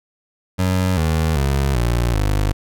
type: tone with pitch steps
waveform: 25% pulse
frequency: 92.8 / 79.86 / 68.72 / 59.14 / 50.89 Hz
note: F#2 / D#2 / C#2 / A#1 / G#1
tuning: +6 / +46 / -14 / +26 / -34 cents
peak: -12 dBFS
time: 0.58-2.53 s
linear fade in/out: 20 ms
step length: 390 ms
effects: none